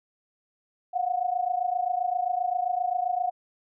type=tone pair together; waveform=sine; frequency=710 / 737.6 Hz; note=F5 / F#5; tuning=+28 / -6 cents; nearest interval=minor second; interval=66 cents; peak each=-27 dBFS; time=0.93-3.31 s; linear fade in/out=20 ms; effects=none